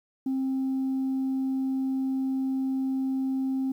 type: tone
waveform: sine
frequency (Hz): 265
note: C4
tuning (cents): +22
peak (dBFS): -23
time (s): 0.26-3.72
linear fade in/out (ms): 5
effects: tanh soft clip ceiling -23 dBFS + 10-bit